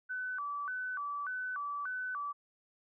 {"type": "tone with vibrato", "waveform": "sine", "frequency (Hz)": 1318.5, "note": "E6", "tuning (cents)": 0, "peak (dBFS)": -35, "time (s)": [0.09, 2.33], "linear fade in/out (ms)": 20, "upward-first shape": "square", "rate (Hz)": 1.7, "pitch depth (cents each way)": 230, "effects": []}